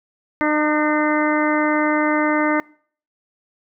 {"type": "harmonic tone with a mistuned harmonic", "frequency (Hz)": 303.1, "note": "D#4", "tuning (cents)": -45, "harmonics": [1, 2, 3, 4, 5, 6, 7], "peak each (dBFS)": [-19, -23, -24, -25, -27, -27, -26], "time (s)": [0.41, 2.6], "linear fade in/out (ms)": 0, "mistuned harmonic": 7, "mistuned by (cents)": -47, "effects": ["noise-tail reverb RT60 0.5 s tail -24 dB re dry"]}